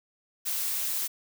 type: noise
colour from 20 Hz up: blue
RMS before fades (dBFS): -30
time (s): 0.45-1.08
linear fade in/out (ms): 20
effects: none